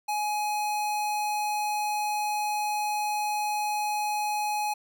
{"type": "tone", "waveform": "square", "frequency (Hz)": 840, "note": "G#5", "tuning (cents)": 19, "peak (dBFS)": -27, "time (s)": [0.08, 4.74], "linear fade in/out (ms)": 10, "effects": []}